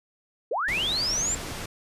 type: linear sweep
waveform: sine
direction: up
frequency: 389.9 to 7459 Hz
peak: -24 dBFS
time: 0.51-1.35 s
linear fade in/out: 5 ms
type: low-pass noise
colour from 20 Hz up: pink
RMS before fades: -35 dBFS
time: 0.68-1.66 s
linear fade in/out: 5 ms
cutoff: 10000 Hz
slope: 12 dB/octave
effects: resampled to 32000 Hz